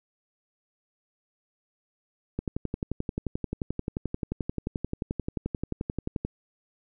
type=click train; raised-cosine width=3 ms; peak=-16 dBFS; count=45; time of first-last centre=2.39-6.25 s; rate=11.4 Hz; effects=none